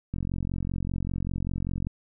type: click train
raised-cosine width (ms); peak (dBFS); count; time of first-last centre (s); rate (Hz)
5; -18; 79; 0.14-1.869; 45.1
effects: none